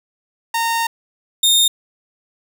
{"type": "tone pair in turn", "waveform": "sawtooth", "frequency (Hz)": [920, 3662], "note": ["A#5", "A#7"], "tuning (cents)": [-23, -32], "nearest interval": "2 octaves", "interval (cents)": 2391, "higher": "second", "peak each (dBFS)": [-13, -8], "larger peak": "second", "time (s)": [[0.54, 0.87], [1.43, 1.68]], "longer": "first", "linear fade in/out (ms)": 5, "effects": []}